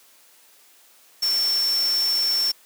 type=tone in noise; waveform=sine; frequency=5420 Hz; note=E8; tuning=47 cents sharp; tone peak=-19 dBFS; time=1.22-2.52 s; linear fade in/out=10 ms; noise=white; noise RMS=-33 dBFS; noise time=1.22-2.52 s; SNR=+11 dB; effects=white hiss -54 dBFS RMS until 2.65 s + high-pass 300 Hz 12 dB/octave